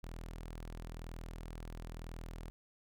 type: tone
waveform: sawtooth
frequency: 40.99 Hz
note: E1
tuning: 9 cents flat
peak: -40 dBFS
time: 0.03-2.5 s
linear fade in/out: 0 ms
effects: none